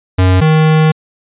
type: tone pair in turn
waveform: square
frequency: 92.5 / 156.69 Hz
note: F#2 / D#3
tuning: 0 / +12 cents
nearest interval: major sixth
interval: 912 cents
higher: second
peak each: -7 dBFS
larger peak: neither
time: 0.18-0.41 / 0.41-0.92 s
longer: second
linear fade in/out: 10 ms
effects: resampled to 8000 Hz